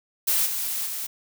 blue noise with level steps, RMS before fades -22 / -28 / -31 dBFS, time 0.27-1.07 s, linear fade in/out 10 ms, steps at 0.45 / 0.85 s, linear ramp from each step 20 ms, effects none

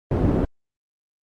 white low-pass noise, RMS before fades -20 dBFS, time 0.11-0.45 s, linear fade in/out 2 ms, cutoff 290 Hz, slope 12 dB/octave, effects Opus 32 kbps

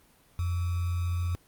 sine tone with sample-and-hold, 87.31 Hz, F2, in tune, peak -26 dBFS, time 0.39-1.35 s, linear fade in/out 0 ms, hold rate 1225 Hz, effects pink hiss -61 dBFS RMS until 1.47 s + Opus 32 kbps

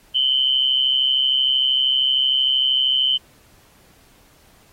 sine tone pair together, 2960 / 3093 Hz, F#7 / G7, 0 / -24 cents, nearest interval minor second, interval 76 cents, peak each -20 / -17 dBFS, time 0.14-3.18 s, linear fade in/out 20 ms, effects pink hiss -54 dBFS RMS until 4.72 s + AAC 48 kbps

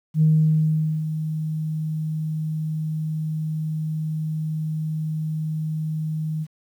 sine tone with ADSR envelope, 156.3 Hz, D#3, 8 cents sharp, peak -12 dBFS, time 0.14-6.47 s, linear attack 74 ms, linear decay 820 ms, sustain -11 dB, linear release 50 ms, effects tanh soft clip ceiling -8 dBFS + 9-bit

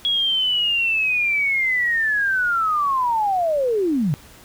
sine linear sweep, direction down, 3339 to 130.81 Hz, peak -17 dBFS, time 0.05-4.14 s, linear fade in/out 0 ms, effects pink hiss -46 dBFS RMS until 4.44 s

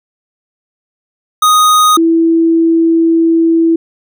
square / sine tone pair in turn, 1244.5 / 329.6 Hz, D#6 / E4, 0 / 0 cents, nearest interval octave + major seventh, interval 2300 cents, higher first, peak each -6 dBFS, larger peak neither, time 1.42-1.97 / 1.97-3.76 s, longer second, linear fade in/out 5 ms, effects none

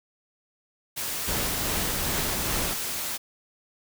white noise, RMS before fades -31 dBFS, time 0.96-3.18 s, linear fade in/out 20 ms
pink noise with tremolo, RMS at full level -28 dBFS, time 1.27-2.74 s, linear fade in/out 10 ms, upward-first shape triangle, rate 2.5 Hz, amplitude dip 40%
effects none

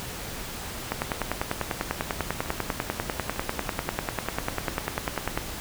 two click trains, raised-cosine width 0.5 ms, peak -21 / -10 dBFS, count 4 / 46, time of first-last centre 2.46-5.163 / 0.92-5.375 s, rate 1.11 / 10.1 Hz, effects pink hiss -36 dBFS RMS until 5.6 s

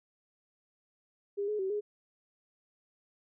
sine tone with pitch steps, 403.6 / 422.4 / 381.7 / 416.2 Hz, G#4 / G#4 / G4 / G#4, -49 / +29 / -46 / +4 cents, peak -30 dBFS, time 1.37-1.81 s, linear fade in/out 20 ms, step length 110 ms, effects none

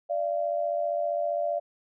sine tone pair together, 587.3 / 682.5 Hz, D5 / F5, 0 / -40 cents, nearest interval minor third, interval 260 cents, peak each -28 dBFS, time 0.09-1.6 s, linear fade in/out 20 ms, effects none

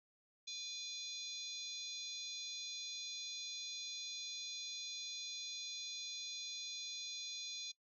harmonic tone with a mistuned harmonic, 815 Hz, G#5, 33 cents flat, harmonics 3 / 4 / 5 / 6 / 7 / 8, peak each -54 / -48 / -48 / -56 / -56 / -51 dBFS, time 0.47-7.72 s, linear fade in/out 10 ms, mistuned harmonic 4, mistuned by +110 cents, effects noise-tail reverb RT60 0.1 s tail -20 dB re dry

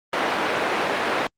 pink band-pass noise, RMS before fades -23 dBFS, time 0.13-1.27 s, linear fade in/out 2 ms, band 410 to 2500 Hz, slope 12 dB/octave, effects Opus 32 kbps

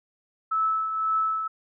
sine tone with tremolo, 1306 Hz, E6, 17 cents flat, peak -20 dBFS, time 0.51-1.48 s, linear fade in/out 10 ms, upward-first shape triangle, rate 1.9 Hz, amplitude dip 55%, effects none

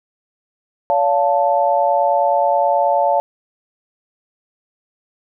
sine chord, Db augmented, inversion none, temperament equal with one note detuned, 569 / 698.5 / 880 Hz, Db5 / F5 / A5, +45 / 0 / 0 cents, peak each -17 dBFS, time 0.9-3.2 s, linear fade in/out 0 ms, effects none

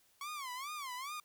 sawtooth tone with vibrato, 1101 Hz, C#6, 12 cents flat, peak -37 dBFS, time 0.21-1.2 s, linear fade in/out 2 ms, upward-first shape sine, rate 2.4 Hz, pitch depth 190 cents each way, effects white hiss -70 dBFS RMS until 1.24 s

